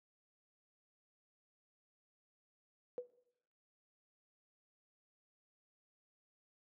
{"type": "tone with exponential decay", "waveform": "sine", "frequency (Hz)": 493.9, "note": "B4", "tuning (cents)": 0, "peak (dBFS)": -35, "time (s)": [2.98, 3.1], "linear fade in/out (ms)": 0, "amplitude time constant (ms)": 26, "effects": ["noise-tail reverb RT60 0.8 s tail -19 dB re dry", "high-pass 200 Hz 12 dB/octave"]}